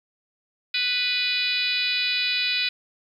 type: harmonic tone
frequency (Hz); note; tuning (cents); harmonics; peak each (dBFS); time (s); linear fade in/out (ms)
495; B4; +4; 3 / 4 / 5 / 6 / 7 / 8 / 9 / 10; -35 / -34 / -26 / -32 / -31 / -26 / -34 / -34; 0.74-2.69; 5
effects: 9-bit